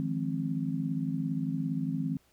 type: chord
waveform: sine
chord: F minor seventh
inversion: third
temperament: just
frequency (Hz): 157.15 / 174.61 / 209.5 / 261.9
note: Eb3 / F3 / Ab3 / C4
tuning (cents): +18 / 0 / +15 / +2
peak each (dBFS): -33 / -36 / -37 / -33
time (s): 0-2.17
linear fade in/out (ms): 0
effects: pink hiss -67 dBFS RMS until 2.32 s